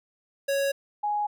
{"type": "tone pair in turn", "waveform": ["square", "sine"], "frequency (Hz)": [554.4, 832.3], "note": ["C#5", "G#5"], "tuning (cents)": [0, 4], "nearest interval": "perfect fifth", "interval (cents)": 704, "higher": "second", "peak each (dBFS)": -24, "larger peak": "neither", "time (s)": [[0.48, 0.72], [1.03, 1.27]], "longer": "neither", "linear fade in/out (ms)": 10, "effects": []}